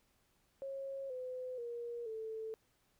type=tone with pitch steps; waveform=sine; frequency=544 / 507.6 / 473.6 / 441.9 Hz; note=C#5 / B4 / A#4 / A4; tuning=-33 / +47 / +27 / +7 cents; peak=-40 dBFS; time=0.62-2.54 s; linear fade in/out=0 ms; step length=480 ms; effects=pink hiss -75 dBFS RMS until 2.99 s